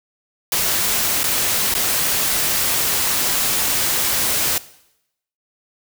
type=noise with dropouts; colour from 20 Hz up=white; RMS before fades=-19 dBFS; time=0.52-4.58 s; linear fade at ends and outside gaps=2 ms; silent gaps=1.233-1.24 / 1.74-1.75 s; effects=noise-tail reverb RT60 0.8 s tail -18 dB re dry